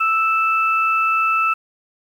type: tone pair together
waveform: sine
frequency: 1318.5 / 2637 Hz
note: E6 / E7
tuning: 0 / 0 cents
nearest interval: octave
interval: 1200 cents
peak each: -16 / -20 dBFS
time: 0-1.54 s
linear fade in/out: 10 ms
effects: 8-bit